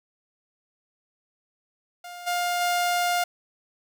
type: tone with level steps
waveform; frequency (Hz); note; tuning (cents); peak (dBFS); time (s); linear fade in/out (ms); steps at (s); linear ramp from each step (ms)
sawtooth; 706; F5; +19; -34 / -20 / -18; 2.04-3.24; 5; 2.26 / 2.6; 20
effects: none